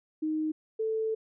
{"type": "tone pair in turn", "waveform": "sine", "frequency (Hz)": [311.1, 441.2], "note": ["D#4", "A4"], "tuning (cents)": [0, 5], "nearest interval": "tritone", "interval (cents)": 605, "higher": "second", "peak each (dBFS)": [-27, -27], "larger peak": "neither", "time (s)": [[0.22, 0.52], [0.79, 1.15]], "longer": "second", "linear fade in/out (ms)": 10, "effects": []}